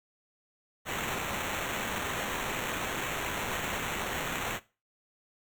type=noise with sample-and-hold; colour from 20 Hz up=violet; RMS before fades=-34 dBFS; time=0.85-4.6 s; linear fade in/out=50 ms; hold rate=4900 Hz; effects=noise-tail reverb RT60 0.3 s tail -18 dB re dry